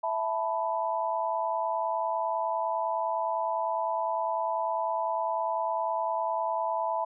sine chord, E suspended fourth, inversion none, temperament just, 659.3 / 879 / 988.9 Hz, E5 / A5 / B5, 0 / -2 / +2 cents, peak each -31 dBFS, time 0.03-7.05 s, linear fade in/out 10 ms, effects none

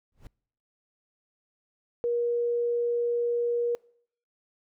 brown noise with exponential growth, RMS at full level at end -39 dBFS, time 0.12-0.27 s, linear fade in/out 2 ms, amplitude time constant 31 ms
sine tone, 475.9 Hz, A#4, 36 cents sharp, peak -24 dBFS, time 2.04-3.75 s, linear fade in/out 0 ms
effects noise-tail reverb RT60 0.6 s tail -25 dB re dry

